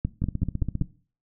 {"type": "two click trains", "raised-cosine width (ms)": 5, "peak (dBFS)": [-15, -12], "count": [10, 5], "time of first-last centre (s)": [[0.22, 0.82], [0.05, 0.813]], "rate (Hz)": [15, 5.24], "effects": ["noise-tail reverb RT60 0.4 s tail -18 dB re dry"]}